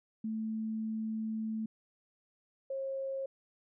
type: tone pair in turn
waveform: sine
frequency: 220 / 538.9 Hz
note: A3 / C#5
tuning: 0 / -49 cents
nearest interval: octave + major third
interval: 1551 cents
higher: second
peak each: -33 / -34 dBFS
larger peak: first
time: 0.24-1.66 / 2.7-3.26 s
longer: first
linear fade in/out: 5 ms
effects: none